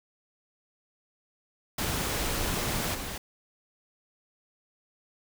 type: noise with level steps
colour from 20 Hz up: pink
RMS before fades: -30 / -36 dBFS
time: 1.78-3.18 s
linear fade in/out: 5 ms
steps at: 2.94 s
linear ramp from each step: 10 ms
effects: none